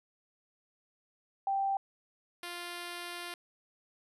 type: tone pair in turn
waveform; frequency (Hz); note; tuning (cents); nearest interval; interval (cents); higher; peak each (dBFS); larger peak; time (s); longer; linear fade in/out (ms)
sine / 5% pulse; 784 / 349.2; G5 / F4; 0 / 0; octave + major second; 1400; first; -28; neither; 1.47-1.77 / 2.43-3.34; second; 2
effects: resampled to 32000 Hz